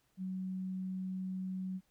sine tone, 187 Hz, F#3, 19 cents sharp, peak -36 dBFS, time 0.17-1.81 s, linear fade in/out 50 ms, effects pink hiss -75 dBFS RMS until 1.9 s

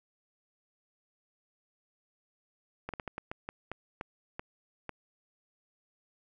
slowing click train, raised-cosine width 0.5 ms, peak -22 dBFS, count 11, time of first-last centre 2.89-4.893 s, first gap 47 ms, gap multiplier 1.3, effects none

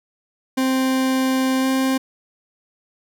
40% pulse tone with pitch glide, 261.8 to 263.9 Hz, C4 to C4, +1 to +15 cents, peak -16 dBFS, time 0.57-1.98 s, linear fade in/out 10 ms, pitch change +14 cents, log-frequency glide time 1.6-1.66 s, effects none

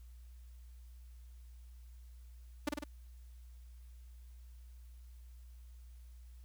sawtooth tone with echo, 294.2 Hz, D4, 3 cents sharp, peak -27 dBFS, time 2.67-2.69 s, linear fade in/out 5 ms, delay 50 ms, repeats 3, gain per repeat -3 dB, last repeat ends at 2.84 s, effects added 60 Hz sine -51 dBFS peak until 6.44 s + white hiss -72 dBFS RMS until 6.44 s

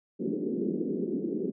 white band-pass noise, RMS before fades -31 dBFS, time 0.19-1.52 s, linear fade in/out 20 ms, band 180 to 410 Hz, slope 48 dB/octave, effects none

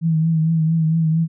sine tone with vibrato, 161.2 Hz, E3, 38 cents flat, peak -14 dBFS, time 0.01-1.28 s, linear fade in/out 50 ms, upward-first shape triangle, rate 4.4 Hz, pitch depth 50 cents each way, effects none

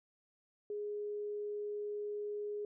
sine tone, 415.3 Hz, G#4, in tune, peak -37 dBFS, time 0.7-2.65 s, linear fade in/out 2 ms, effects none

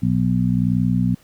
harmonic tone with a mistuned harmonic, 61.5 Hz, B1, 7 cents flat, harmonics 1 / 2 / 3 / 4, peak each -31 / -20 / -19 / -22 dBFS, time 0.02-1.15 s, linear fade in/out 10 ms, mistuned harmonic 1, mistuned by +40 cents, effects pink hiss -54 dBFS RMS until 1.23 s

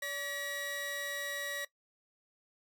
sawtooth tone pair together, 573 / 1919 Hz, D5 / A#6, -43 / +50 cents, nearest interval octave + major sixth, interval 2093 cents, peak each -38 / -34 dBFS, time 0.02-1.65 s, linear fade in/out 5 ms, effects noise-tail reverb RT60 0.1 s tail -18 dB re dry

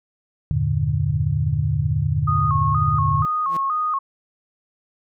sine chord, E half-diminished seventh, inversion none, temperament equal, 82.41 / 98 / 116.54 / 146.83 Hz, E2 / G2 / Bb2 / D3, 0 / 0 / 0 / 0 cents, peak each -25 / -25 / -24 / -21 dBFS, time 0.51-3.25 s, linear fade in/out 0 ms
sine tone with vibrato, 1162 Hz, D6, 19 cents flat, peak -19 dBFS, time 2.27-3.99 s, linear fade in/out 10 ms, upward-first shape square, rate 2.1 Hz, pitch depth 110 cents each way
sawtooth tone with exponential growth, 168.3 Hz, E3, 36 cents sharp, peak -26 dBFS, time 3.42-3.57 s, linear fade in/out 5 ms, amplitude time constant 32 ms
effects none

